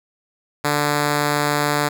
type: tone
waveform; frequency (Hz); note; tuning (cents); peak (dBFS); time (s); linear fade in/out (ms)
5% pulse; 146.83; D3; 0; -6; 0.64-1.89; 10
effects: none